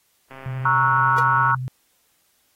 click train, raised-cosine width 0.5 ms, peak -25 dBFS, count 161, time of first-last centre 0.31-1.513 s, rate 133 Hz
sine tone with vibrato, 128.1 Hz, C3, 36 cents flat, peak -25 dBFS, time 0.46-1.68 s, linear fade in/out 0 ms, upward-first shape triangle, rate 12 Hz, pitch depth 30 cents each way
sine chord, F# dominant seventh, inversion first, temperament equal with one note detuned, 932.3 / 1108.7 / 1318.5 / 1457.1 Hz, A#5 / C#6 / E6 / F#6, 0 / 0 / 0 / -27 cents, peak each -21 dBFS, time 0.65-1.55 s, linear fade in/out 5 ms
sawtooth tone with exponential decay, 480.2 Hz, B4, 49 cents flat, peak -19 dBFS, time 1.18-1.26 s, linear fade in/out 2 ms, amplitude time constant 17 ms
effects white hiss -64 dBFS RMS until 2.55 s + AAC 48 kbps

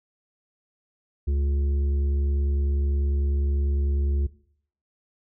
harmonic tone, 70.8 Hz, C#2, 37 cents sharp, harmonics 1 / 3 / 5 / 6, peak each -21 / -39 / -38 / -48 dBFS, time 1.27-4.27 s, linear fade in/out 10 ms, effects noise-tail reverb RT60 0.6 s tail -18 dB re dry

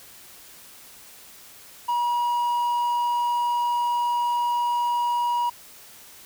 triangle tone, 960 Hz, B5, 49 cents flat, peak -19 dBFS, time 1.88-5.5 s, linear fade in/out 10 ms, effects white hiss -47 dBFS RMS until 6.25 s

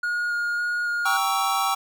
triangle tone with vibrato, 1431 Hz, F6, 42 cents sharp, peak -21 dBFS, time 0.03-1.17 s, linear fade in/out 5 ms, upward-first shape square, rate 1.8 Hz, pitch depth 8 cents each way
square chord, G diminished seventh, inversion none, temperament equal with one note detuned, 784 / 932.3 / 1120.3 / 1318.5 Hz, G5 / Bb5 / Db6 / Fb6, 0 / 0 / +18 / 0 cents, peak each -26 / -32 / -27 / -27 dBFS, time 1.05-1.75 s, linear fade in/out 10 ms
effects none

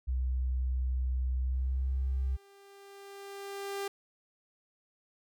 sine tone with pitch glide, 63.6 to 65.73 Hz, C2 to C2, -48 to +9 cents, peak -28 dBFS, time 0.07-2.37 s, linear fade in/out 20 ms, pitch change +57 cents, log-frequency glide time 1.35-1.91 s
sawtooth tone with exponential growth, 397.3 Hz, G4, 23 cents sharp, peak -29 dBFS, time 1.53-3.88 s, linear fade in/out 5 ms, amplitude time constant 510 ms
effects none

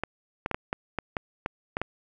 clicks, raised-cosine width 0.5 ms, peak -13 dBFS, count 10, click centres 0.036 / 0.461 / 0.513 / 0.545 / 0.729 / 0.987 / 1.168 / 1.461 / 1.769 / 1.816 s, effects none

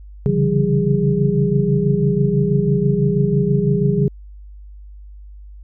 sine tone cluster, 138 / 144.1 / 167.2 / 193.3 / 409.4 Hz, C#3 / D3 / E3 / G3 / G#4, -7 / -33 / +25 / -24 / -25 cents, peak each -20 dBFS, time 0.26-4.08 s, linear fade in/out 0 ms, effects added 50 Hz sine -35 dBFS peak until 5.63 s

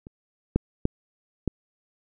clicks, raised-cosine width 3 ms, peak -28 / -7 / -8 / -11 dBFS, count 4, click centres 0.069 / 0.56 / 0.854 / 1.477 s, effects none

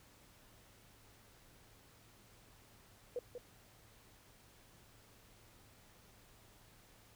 sine tone with echo, 490 Hz, B4, 14 cents flat, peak -36 dBFS, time 3.16-3.19 s, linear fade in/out 2 ms, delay 190 ms, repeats 1, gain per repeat -7 dB, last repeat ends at 3.38 s, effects added 109 Hz sine -70 dBFS peak until 7.15 s + pink hiss -64 dBFS RMS until 7.15 s

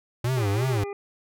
square tone with vibrato, 113.9 Hz, A#2, 40 cents flat, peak -23 dBFS, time 0.24-0.84 s, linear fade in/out 5 ms, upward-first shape sine, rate 2.9 Hz, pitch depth 250 cents each way
harmonic tone, 402.8 Hz, G4, 47 cents sharp, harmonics 1 / 2 / 3 / 5 / 6, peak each -31 / -40 / -44 / -47 / -47 dBFS, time 0.37-0.93 s, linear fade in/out 2 ms
effects none

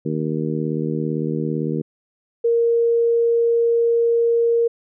harmonic tone, 77.78 Hz, D#2, in tune, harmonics 2 / 3 / 4 / 5 / 6, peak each -24 / -26 / -27 / -28 / -29 dBFS, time 0.05-1.82 s, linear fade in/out 10 ms
sine tone, 466.2 Hz, A#4, in tune, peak -14 dBFS, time 2.44-4.68 s, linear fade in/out 10 ms
effects none

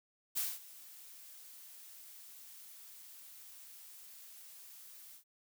blue noise with ADSR envelope, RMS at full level -34 dBFS, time 0.35-5.24 s, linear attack 28 ms, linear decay 210 ms, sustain -20 dB, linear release 98 ms, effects none

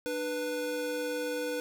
square tone pair together, 299.3 / 492.5 Hz, D4 / B4, +33 / -5 cents, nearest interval major sixth, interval 862 cents, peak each -38 / -33 dBFS, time 0.06-1.6 s, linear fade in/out 0 ms, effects none

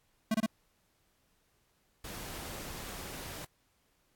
square tone bursts, 220 Hz, A3, in tune, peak -27 dBFS, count 3, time 0.31-0.462 s, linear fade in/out 5 ms, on 34 ms, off 25 ms
pink noise, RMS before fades -43 dBFS, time 2.04-3.45 s, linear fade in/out 5 ms
effects pink hiss -73 dBFS RMS until 4.15 s + AAC 64 kbps

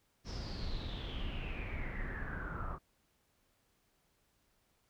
brown noise with low-pass filter sweep, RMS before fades -40 dBFS, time 0.24-2.79 s, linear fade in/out 50 ms, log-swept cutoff 5500 to 1200 Hz, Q 9, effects pink hiss -75 dBFS RMS until 4.89 s

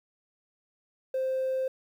triangle tone, 523.3 Hz, C5, in tune, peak -23 dBFS, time 1.14-1.68 s, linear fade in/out 5 ms, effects tanh soft clip ceiling -23 dBFS + 10-bit

